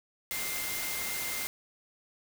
sine tone in noise, 2098 Hz, C7, 4 cents sharp, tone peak -39 dBFS, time 0.31-1.47 s, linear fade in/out 0 ms, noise white, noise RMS -35 dBFS, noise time 0.31-1.47 s, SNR -7 dB, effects none

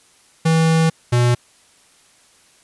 square tone pair in turn, 162.1 / 121.44 Hz, E3 / B2, -29 / -29 cents, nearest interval perfect fourth, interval 500 cents, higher first, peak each -13 dBFS, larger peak neither, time 0.45-0.9 / 1.12-1.35 s, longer first, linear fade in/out 10 ms, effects white hiss -53 dBFS RMS until 2.63 s + resampled to 24000 Hz

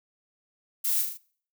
violet noise with echo, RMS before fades -27 dBFS, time 0.84-1.02 s, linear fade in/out 10 ms, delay 39 ms, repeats 4, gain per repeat -4 dB, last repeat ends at 1.176 s, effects noise-tail reverb RT60 0.5 s tail -22 dB re dry

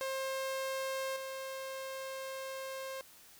sawtooth tone with level steps, 532 Hz, C5, 29 cents sharp, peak -31 / -36 dBFS, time 0.01-3.01 s, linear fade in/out 0 ms, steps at 1.16 s, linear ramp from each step 5 ms, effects white hiss -58 dBFS RMS until 3.39 s

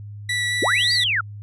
30% pulse tone with vibrato, 1954 Hz, B6, 19 cents flat, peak -18 dBFS, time 0.29-1.04 s, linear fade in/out 5 ms, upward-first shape triangle, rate 4.7 Hz, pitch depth 10 cents each way
sine linear two-way sweep, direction up then down, 220 to 4783 to 1266 Hz, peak -18 dBFS, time 0.62-1.21 s, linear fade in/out 5 ms, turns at 0.93 s
effects added 103 Hz sine -33 dBFS peak until 1.42 s + resampled to 22050 Hz

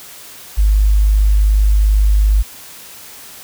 sine tone, 51.3 Hz, G#1, 21 cents flat, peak -8 dBFS, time 0.57-2.43 s, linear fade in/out 20 ms, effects white hiss -36 dBFS RMS until 3.43 s

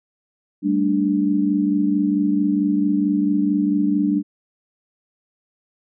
sine chord, G suspended second, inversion none, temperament just, 196 / 220.5 / 294 Hz, G3 / A3 / D4, 0 / +4 / +2 cents, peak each -21 / -24 / -18 dBFS, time 0.62-4.23 s, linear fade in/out 50 ms, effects none

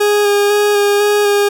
40% pulse tone with vibrato, 410.8 Hz, G#4, 19 cents flat, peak -9 dBFS, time 0-1.49 s, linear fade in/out 10 ms, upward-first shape square, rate 2 Hz, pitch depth 13 cents each way, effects none

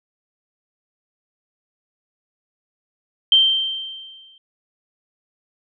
sine tone with exponential decay, 3136 Hz, G7, in tune, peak -8 dBFS, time 3.32-4.38 s, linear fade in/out 2 ms, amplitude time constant 230 ms, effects none

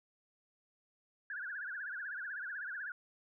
sine tone with vibrato, 1568 Hz, G6, in tune, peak -39 dBFS, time 1.3-2.92 s, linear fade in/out 2 ms, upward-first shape triangle, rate 16 Hz, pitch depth 200 cents each way, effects none

